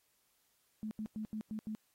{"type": "tone bursts at uneven times", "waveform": "sine", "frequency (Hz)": 215.9, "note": "A3", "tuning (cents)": -33, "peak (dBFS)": -37, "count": 6, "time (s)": [[0.83, 0.91], [0.99, 1.06], [1.16, 1.25], [1.33, 1.41], [1.51, 1.59], [1.67, 1.75]], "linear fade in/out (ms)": 0, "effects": ["white hiss -75 dBFS RMS until 1.94 s", "AAC 48 kbps"]}